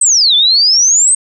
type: exponential two-way sweep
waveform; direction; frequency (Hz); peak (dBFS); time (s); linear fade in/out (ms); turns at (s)
sine; down then up; 8480 to 3441 to 8480; -6; 0.01-1.15; 5; 0.35
effects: none